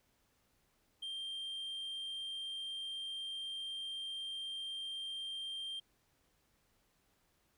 sine tone, 3174 Hz, G7, 21 cents sharp, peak -37 dBFS, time 1.02-5.8 s, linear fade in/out 10 ms, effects tanh soft clip ceiling -39 dBFS + pink hiss -75 dBFS RMS until 7.57 s

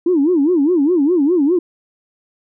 sine tone with vibrato, 317.7 Hz, D#4, 36 cents sharp, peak -10 dBFS, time 0.06-1.59 s, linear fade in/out 5 ms, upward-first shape sine, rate 4.9 Hz, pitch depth 260 cents each way, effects tanh soft clip ceiling -6 dBFS

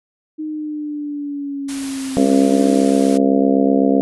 sine linear two-way sweep, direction down then up, 310.6 to 261.6 to 309.1 Hz, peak -22 dBFS, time 0.38-2.83 s, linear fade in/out 20 ms, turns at 2.27 s
white low-pass noise, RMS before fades -34 dBFS, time 1.68-3.18 s, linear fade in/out 10 ms, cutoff 11000 Hz, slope 96 dB/octave
harmonic tone, 67.9 Hz, C#2, 35 cents flat, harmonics 3 / 4 / 5 / 6 / 7 / 8 / 9 / 10, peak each -19 / -14 / -27 / -22 / -20 / -23 / -33 / -23 dBFS, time 2.17-4.01 s, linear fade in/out 0 ms
effects none

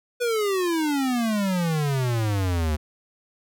square exponential sweep, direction down, 493.9 to 73.8 Hz, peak -22 dBFS, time 0.2-2.77 s, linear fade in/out 20 ms, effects none

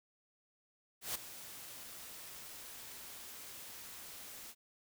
white noise with ADSR envelope, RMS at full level -37 dBFS, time 1.01-4.55 s, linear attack 140 ms, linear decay 10 ms, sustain -13 dB, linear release 55 ms, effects none

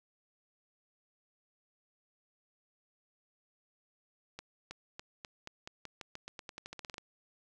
accelerating click train, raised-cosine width 0.2 ms, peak -26 dBFS, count 20, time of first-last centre 4.39-6.981 s, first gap 320 ms, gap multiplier 0.89, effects none

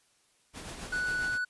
pink noise with tremolo, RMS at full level -40 dBFS, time 0.53-1.39 s, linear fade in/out 50 ms, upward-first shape triangle, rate 7.4 Hz, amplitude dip 50%
triangle tone, 1480 Hz, F#6, in tune, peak -27 dBFS, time 0.92-1.45 s, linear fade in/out 10 ms
effects white hiss -68 dBFS RMS until 1.49 s + resampled to 24000 Hz

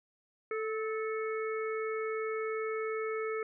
harmonic tone with a mistuned harmonic, 440 Hz, A4, in tune, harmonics 1 / 3 / 4 / 5, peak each -33 / -40 / -47 / -43 dBFS, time 0.51-3.43 s, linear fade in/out 2 ms, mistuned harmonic 3, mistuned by -30 cents, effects none

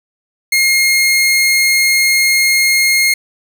sawtooth tone, 2140 Hz, C7, 38 cents sharp, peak -6 dBFS, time 0.52-3.14 s, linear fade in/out 5 ms, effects none

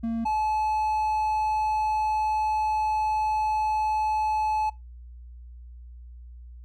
triangle tone pair in turn, 228.6 / 860.6 Hz, A#3 / A5, -34 / -39 cents, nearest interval octave + major seventh, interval 2295 cents, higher second, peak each -23 / -21 dBFS, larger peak second, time 0.03-0.25 / 0.25-4.7 s, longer second, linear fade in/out 10 ms, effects noise-tail reverb RT60 0.2 s tail -23 dB re dry + added 60 Hz sine -41 dBFS peak until 6.64 s

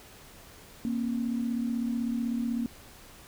sine tone pair together, 233.7 / 269.7 Hz, A#3 / C#4, +5 / -47 cents, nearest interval major second, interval 248 cents, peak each -28 / -34 dBFS, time 0.85-2.66 s, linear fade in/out 0 ms, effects pink hiss -51 dBFS RMS until 3.27 s

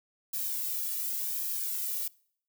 violet noise with flanger, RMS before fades -33 dBFS, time 0.33-2.08 s, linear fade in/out 5 ms, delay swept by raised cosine 1.4 to 1.92 ms, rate 0.89 Hz, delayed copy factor -0.85, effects noise-tail reverb RT60 0.6 s tail -24 dB re dry

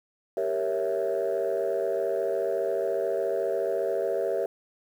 sine chord, G diminished seventh, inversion none, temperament equal, 392 / 466.2 / 554.4 / 659.3 Hz, G4 / Bb4 / Db5 / Fb5, 0 / 0 / 0 / 0 cents, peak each -29 dBFS, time 0.37-4.46 s, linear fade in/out 2 ms, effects tanh soft clip ceiling -19 dBFS + 9-bit

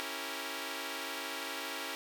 5% pulse chord, C# diminished seventh, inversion none, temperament equal, 277.2 / 329.6 / 392 / 466.2 Hz, C#4 / E4 / G4 / Bb4, 0 / 0 / 0 / 0 cents, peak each -31 / -32 / -34 / -31 dBFS, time 0-1.95 s, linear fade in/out 0 ms, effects none

